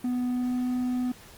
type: tone with pitch glide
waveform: triangle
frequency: 248 to 249.9 Hz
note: B3 to B3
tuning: +7 to +21 cents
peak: -23 dBFS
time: 0.04-1.12 s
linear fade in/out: 5 ms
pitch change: +14 cents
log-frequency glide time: 0.28-0.66 s
effects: pink hiss -50 dBFS RMS until 1.37 s + Opus 32 kbps